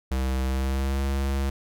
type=tone with pitch glide; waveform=square; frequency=65.41 to 68.23 Hz; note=C2 to C#2; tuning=0 to -27 cents; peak=-24 dBFS; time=0.11-1.5 s; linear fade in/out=5 ms; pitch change=+73 cents; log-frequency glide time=0.44-1.02 s; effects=none